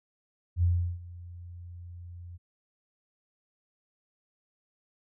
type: tone with ADSR envelope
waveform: sine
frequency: 87.31 Hz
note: F2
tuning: in tune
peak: -20 dBFS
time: 0.56-2.38 s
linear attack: 67 ms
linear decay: 360 ms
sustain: -21 dB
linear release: 25 ms
effects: none